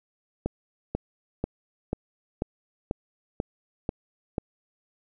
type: click train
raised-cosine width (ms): 2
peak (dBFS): -13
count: 9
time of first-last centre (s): 0.46-4.382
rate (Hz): 2.04
effects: none